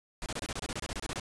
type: noise bursts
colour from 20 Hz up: pink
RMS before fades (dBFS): -36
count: 15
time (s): 0.22-1.198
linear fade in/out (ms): 0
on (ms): 40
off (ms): 27
effects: resampled to 22050 Hz

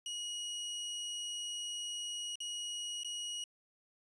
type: tone with dropouts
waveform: sawtooth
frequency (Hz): 2900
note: F#7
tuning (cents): -35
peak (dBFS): -35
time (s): 0.06-3.44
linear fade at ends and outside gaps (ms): 2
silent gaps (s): 2.356-2.403 / 3.034-3.046
effects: resampled to 24000 Hz

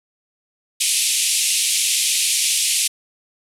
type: band-pass noise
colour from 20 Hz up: white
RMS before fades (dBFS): -19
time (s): 0.8-2.88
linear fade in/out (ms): 10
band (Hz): 2300 to 11000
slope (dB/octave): 48
effects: none

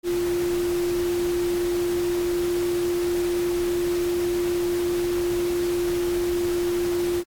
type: tone in noise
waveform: sine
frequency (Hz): 350.1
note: F4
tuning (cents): +4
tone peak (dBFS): -21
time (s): 0.03-7.24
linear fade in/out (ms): 50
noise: pink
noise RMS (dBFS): -35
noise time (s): 0.03-7.24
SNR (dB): +11
effects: AAC 64 kbps

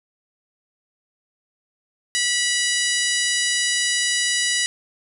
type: harmonic tone with a mistuned harmonic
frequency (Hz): 977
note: B5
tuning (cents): -19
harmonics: 2 / 3 / 4 / 5 / 6 / 7 / 8 / 9 / 10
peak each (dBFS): -24 / -26 / -27 / -28 / -29 / -29 / -30 / -31 / -31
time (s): 2.15-4.66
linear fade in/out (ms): 0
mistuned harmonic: 8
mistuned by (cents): +22
effects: 8-bit

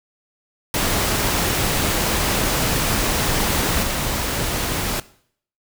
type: noise with level steps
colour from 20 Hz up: pink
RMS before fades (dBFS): -20 / -23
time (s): 0.74-5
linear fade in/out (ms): 2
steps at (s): 3.82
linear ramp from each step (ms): 20
effects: noise-tail reverb RT60 0.6 s tail -19 dB re dry

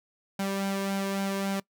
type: tone with flanger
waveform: sawtooth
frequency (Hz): 196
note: G3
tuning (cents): 0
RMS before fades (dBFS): -30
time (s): 0.39-1.6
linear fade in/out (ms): 5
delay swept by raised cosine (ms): 1.3 to 1.86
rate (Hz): 3.6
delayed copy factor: +0.55
effects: noise-tail reverb RT60 0.1 s tail -22 dB re dry

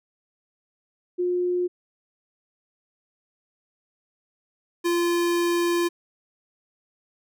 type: tone pair in turn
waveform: sine / square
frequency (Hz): 357.2 / 345.2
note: F4 / F4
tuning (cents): +39 / -20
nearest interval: minor second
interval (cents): 59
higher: first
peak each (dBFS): -21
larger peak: neither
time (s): 1.18-1.68 / 4.84-5.89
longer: second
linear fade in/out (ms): 20
effects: none

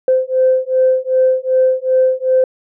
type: beating tone pair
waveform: sine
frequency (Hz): 516 / 518.6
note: C5 / C5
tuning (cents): -24 / -15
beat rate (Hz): 2.6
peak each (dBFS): -13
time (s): 0.08-2.44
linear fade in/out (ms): 2
effects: tanh soft clip ceiling -3 dBFS

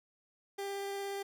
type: tone with vibrato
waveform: 30% pulse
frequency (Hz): 397.2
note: G4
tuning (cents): +23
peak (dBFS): -34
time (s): 0.58-1.23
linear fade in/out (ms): 10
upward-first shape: triangle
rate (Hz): 17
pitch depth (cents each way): 9
effects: none

